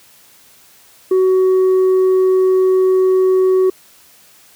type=tone with tanh clipping; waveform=triangle; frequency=374.4 Hz; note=F#4; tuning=20 cents sharp; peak=-10 dBFS; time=1.11-3.7 s; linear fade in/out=5 ms; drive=7 dB; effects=white hiss -47 dBFS RMS until 4.55 s + high-pass 60 Hz 12 dB/octave